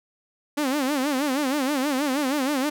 sawtooth tone with vibrato, 277.2 Hz, C#4, in tune, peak -18 dBFS, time 0.57-2.7 s, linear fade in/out 10 ms, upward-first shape sine, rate 6.3 Hz, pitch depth 150 cents each way, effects none

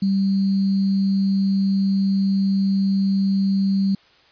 sine tone with sample-and-hold, 195 Hz, G3, 9 cents flat, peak -16 dBFS, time 0.02-3.95 s, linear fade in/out 5 ms, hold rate 4410 Hz, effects white hiss -54 dBFS RMS until 4.31 s + resampled to 11025 Hz

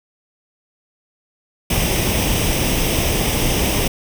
pink noise with comb filter, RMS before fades -18 dBFS, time 1.7-3.88 s, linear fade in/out 5 ms, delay 0.35 ms, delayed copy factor +0.6, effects none

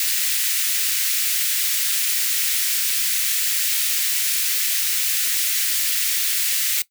white high-pass noise, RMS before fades -21 dBFS, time 0-6.82 s, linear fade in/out 2 ms, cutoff 1800 Hz, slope 24 dB/octave, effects noise-tail reverb RT60 0.1 s tail -18 dB re dry

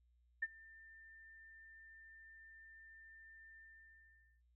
sine tone with ADSR envelope, 1793 Hz, A6, 32 cents sharp, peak -33 dBFS, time 0.42-4.42 s, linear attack 9 ms, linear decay 37 ms, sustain -24 dB, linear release 850 ms, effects added 60 Hz sine -70 dBFS peak until 4.55 s

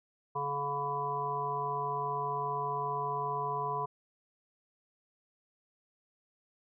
harmonic tone, 142.5 Hz, C#3, 48 cents sharp, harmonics 1 / 3 / 5 / 7 / 8, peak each -42 / -39 / -40 / -33 / -42 dBFS, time 0.35-3.86 s, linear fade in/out 10 ms, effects none

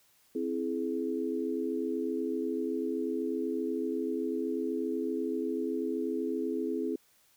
sine chord, C augmented, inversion none, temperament equal with one note detuned, 261.6 / 329.6 / 422.3 Hz, C4 / E4 / G#4, 0 / 0 / +29 cents, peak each -34 dBFS, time 0.35-6.96 s, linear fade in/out 5 ms, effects white hiss -66 dBFS RMS until 7.36 s

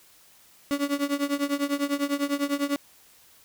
35% pulse tone with tremolo, 284 Hz, C#4, 42 cents sharp, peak -19 dBFS, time 0.71-2.76 s, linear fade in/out 0 ms, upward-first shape triangle, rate 10 Hz, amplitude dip 95%, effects white hiss -56 dBFS RMS until 3.44 s

